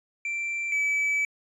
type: tone pair in turn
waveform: triangle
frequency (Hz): 2349 / 2298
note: D7 / D7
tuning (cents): 0 / -38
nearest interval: unison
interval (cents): 38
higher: first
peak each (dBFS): -26 / -21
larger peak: second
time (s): 0.25-0.72 / 0.72-1.25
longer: second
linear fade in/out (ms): 2
effects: resampled to 24000 Hz